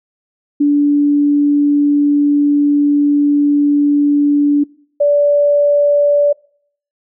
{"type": "tone pair in turn", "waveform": "sine", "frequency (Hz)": [289.8, 579.6], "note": ["D4", "D5"], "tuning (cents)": [-23, -23], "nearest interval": "octave", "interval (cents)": 1200, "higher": "second", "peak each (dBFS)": -8, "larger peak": "neither", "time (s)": [[0.6, 4.64], [5, 6.33]], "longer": "first", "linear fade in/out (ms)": 10, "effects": ["noise-tail reverb RT60 0.6 s tail -24 dB re dry"]}